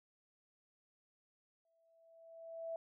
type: tone with exponential growth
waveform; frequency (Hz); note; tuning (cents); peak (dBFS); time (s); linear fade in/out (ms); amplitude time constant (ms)
sine; 659.3; E5; 0; -38; 1.65-2.76; 2; 240
effects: none